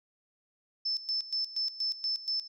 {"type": "tone with tremolo", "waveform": "sine", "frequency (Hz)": 5274, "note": "E8", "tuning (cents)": 0, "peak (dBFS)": -28, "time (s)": [0.85, 2.48], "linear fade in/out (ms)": 10, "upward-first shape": "square", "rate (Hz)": 4.2, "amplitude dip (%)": 80, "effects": []}